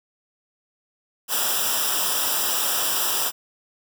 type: noise with comb filter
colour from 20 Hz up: white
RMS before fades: -23 dBFS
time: 1.28-3.32 s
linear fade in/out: 50 ms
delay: 0.46 ms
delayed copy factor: -0.9
effects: none